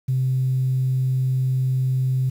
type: tone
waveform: sine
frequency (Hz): 130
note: C3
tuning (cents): -11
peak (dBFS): -17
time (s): 0.08-2.3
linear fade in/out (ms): 10
effects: tanh soft clip ceiling -13 dBFS + 8-bit